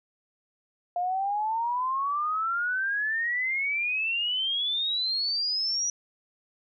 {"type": "exponential sweep", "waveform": "sine", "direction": "up", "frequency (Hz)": [698.5, 5860], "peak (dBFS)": -25, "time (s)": [0.96, 5.9], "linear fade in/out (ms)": 2, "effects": []}